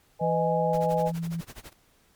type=chord; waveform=sine; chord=G# minor; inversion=first; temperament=equal with one note detuned; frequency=500.8 / 622.3 / 830.6 Hz; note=B4 / D#5 / G#5; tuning=+24 / 0 / 0 cents; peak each=-27 dBFS; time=0.19-1.12 s; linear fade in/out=50 ms
type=tone with pitch glide; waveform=sine; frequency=166 to 167.06 Hz; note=E3 to E3; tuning=+12 to +23 cents; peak=-28 dBFS; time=0.21-1.41 s; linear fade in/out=5 ms; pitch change=+11 cents; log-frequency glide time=0.73-1.3 s
type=noise with tremolo; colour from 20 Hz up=pink; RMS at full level=-42 dBFS; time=0.73-1.73 s; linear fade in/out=2 ms; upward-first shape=sine; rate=12 Hz; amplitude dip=100%
effects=pink hiss -63 dBFS RMS until 2.15 s + MP3 96 kbps